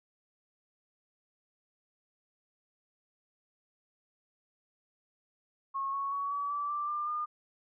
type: tone with pitch steps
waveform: sine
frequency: 1091 / 1107.5 / 1124.3 / 1141.3 / 1158.5 / 1176.1 / 1193.9 / 1211.9 Hz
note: C#6 / C#6 / C#6 / D6 / D6 / D6 / D6 / D#6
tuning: -28 / -2 / +24 / -50 / -24 / +2 / +28 / -46 cents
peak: -31 dBFS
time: 5.74-7.26 s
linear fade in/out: 20 ms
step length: 190 ms
effects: none